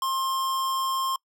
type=tone with amplitude modulation; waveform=square; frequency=1061 Hz; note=C6; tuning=24 cents sharp; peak=-24 dBFS; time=0.02-1.16 s; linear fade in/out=2 ms; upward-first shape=sine; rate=179 Hz; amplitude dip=25%; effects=noise-tail reverb RT60 0.1 s tail -26 dB re dry